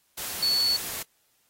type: tone in noise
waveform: sine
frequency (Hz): 4435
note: C#8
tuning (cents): 0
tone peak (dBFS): -21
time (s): 0.42-0.77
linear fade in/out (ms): 10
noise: white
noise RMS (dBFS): -34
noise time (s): 0.17-1.03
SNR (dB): +10
effects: white hiss -68 dBFS RMS until 1.49 s + AAC 48 kbps